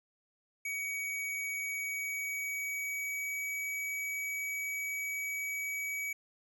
square tone with pitch glide, 2258 to 2272 Hz, C#7 to C#7, +31 to +42 cents, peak -35 dBFS, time 0.65-6.13 s, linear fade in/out 5 ms, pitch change +11 cents, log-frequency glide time 1.65-3.57 s, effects none

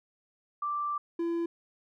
sine / triangle tone pair in turn, 1174.7 / 337.5 Hz, D6 / E4, 0 / +41 cents, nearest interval octave + minor seventh, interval 2159 cents, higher first, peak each -29 / -26 dBFS, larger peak second, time 0.62-0.98 / 1.19-1.46 s, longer first, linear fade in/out 5 ms, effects none

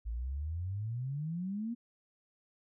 sine exponential sweep, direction up, 53.4 to 241.9 Hz, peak -34 dBFS, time 0.05-1.75 s, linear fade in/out 20 ms, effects none

